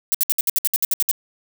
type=noise bursts; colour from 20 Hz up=violet; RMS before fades=-18 dBFS; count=12; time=0.12-1.113 s; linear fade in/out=0 ms; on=25 ms; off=63 ms; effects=none